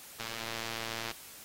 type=click train; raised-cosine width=0.2 ms; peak=-20 dBFS; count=105; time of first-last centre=0.2-1.112 s; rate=114 Hz; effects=white hiss -50 dBFS RMS until 1.44 s + AAC 48 kbps